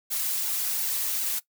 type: noise with flanger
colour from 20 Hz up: blue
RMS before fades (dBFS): -28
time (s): 0.1-1.4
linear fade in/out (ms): 20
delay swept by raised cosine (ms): 1.6 to 5.2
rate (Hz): 2.7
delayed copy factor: -0.95
effects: noise-tail reverb RT60 0.1 s tail -18 dB re dry